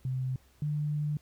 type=tone pair in turn; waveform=sine; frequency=129.6 / 149.05 Hz; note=C3 / D3; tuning=-16 / +26 cents; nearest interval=major second; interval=242 cents; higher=second; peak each=-29 / -28 dBFS; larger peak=second; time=0.05-0.36 / 0.62-1.17 s; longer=second; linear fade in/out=2 ms; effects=added 65 Hz sine -62 dBFS peak until 1.21 s + pink hiss -65 dBFS RMS until 1.21 s